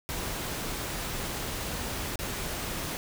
pink noise with dropouts, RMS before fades -34 dBFS, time 0.09-2.97 s, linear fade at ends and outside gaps 0 ms, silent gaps 1.458-1.461 / 2.157-2.19 s, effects none

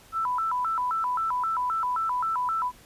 sine tone with vibrato, 1148 Hz, D6, 40 cents flat, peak -24 dBFS, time 0.12-2.72 s, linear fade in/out 50 ms, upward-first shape square, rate 3.8 Hz, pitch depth 250 cents each way, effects pink hiss -53 dBFS RMS until 2.85 s + resampled to 32000 Hz

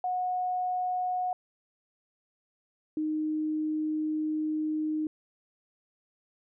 sine tone pair in turn, 730 / 309 Hz, F#5 / D#4, -24 / -12 cents, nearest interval octave + minor third, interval 1488 cents, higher first, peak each -27 dBFS, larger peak neither, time 0.04-1.33 / 2.97-5.07 s, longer second, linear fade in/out 2 ms, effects none

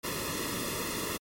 pink noise with comb filter, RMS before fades -34 dBFS, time 0.03-1.18 s, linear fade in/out 20 ms, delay 1.3 ms, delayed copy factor -1, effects MP3 64 kbps

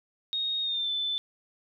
sine tone with pitch glide, 3729 to 3520 Hz, A#7 to A7, 0 to 0 cents, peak -27 dBFS, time 0.33-1.18 s, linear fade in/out 0 ms, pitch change -100 cents, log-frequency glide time 0.62-0.9 s, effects none

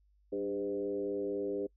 sine tone with frequency modulation, 400.3 Hz, G4, 36 cents sharp, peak -32 dBFS, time 0.32-1.67 s, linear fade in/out 10 ms, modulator 104 Hz, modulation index 1.1, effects noise-tail reverb RT60 0.1 s tail -26 dB re dry + added 50 Hz sine -65 dBFS peak until 1.76 s

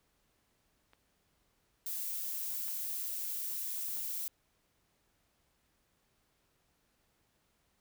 clicks, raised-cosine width 0.3 ms, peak -43 / -39 / -34 / -36 dBFS, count 4, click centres 0.934 / 2.54 / 2.683 / 3.97 s
violet noise, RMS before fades -38 dBFS, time 1.86-4.28 s, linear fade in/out 2 ms
effects pink hiss -75 dBFS RMS until 7.8 s

